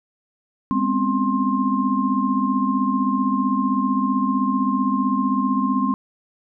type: tone cluster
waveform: sine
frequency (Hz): 204.4 / 251.9 / 267.5 / 1059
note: G#3 / B3 / C4 / C6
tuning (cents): -27 / +34 / +38 / +21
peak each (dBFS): -23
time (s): 0.71-5.94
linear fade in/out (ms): 0
effects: none